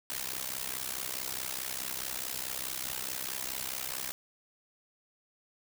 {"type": "noise with amplitude modulation", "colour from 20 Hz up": "white", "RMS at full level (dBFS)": -33, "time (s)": [0.1, 4.12], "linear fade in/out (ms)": 0, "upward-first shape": "sine", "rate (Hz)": 64.7, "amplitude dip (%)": 90, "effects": []}